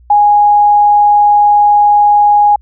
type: tone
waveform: sine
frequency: 827 Hz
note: G#5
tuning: 8 cents flat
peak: -4 dBFS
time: 0.1-2.56 s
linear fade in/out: 5 ms
effects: added 60 Hz sine -39 dBFS peak until 2.61 s